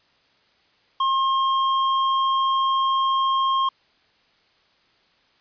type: tone with hard clipping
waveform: sine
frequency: 1069 Hz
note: C6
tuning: 37 cents sharp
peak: -20 dBFS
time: 1-3.69 s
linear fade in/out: 5 ms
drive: 13 dB
effects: white hiss -61 dBFS RMS until 5.4 s + resampled to 11025 Hz